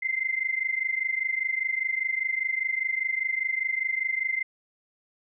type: tone pair together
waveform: sine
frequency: 2068 / 2093 Hz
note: C7 / C7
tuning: -21 / 0 cents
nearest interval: unison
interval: 21 cents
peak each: -28 dBFS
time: 0.02-4.43 s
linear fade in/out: 10 ms
effects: none